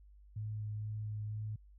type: tone with vibrato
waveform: sine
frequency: 106.6 Hz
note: G#2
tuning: 46 cents sharp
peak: -37 dBFS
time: 0.36-1.56 s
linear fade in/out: 5 ms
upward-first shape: sine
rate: 2.1 Hz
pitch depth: 12 cents each way
effects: added 50 Hz sine -56 dBFS peak until 1.78 s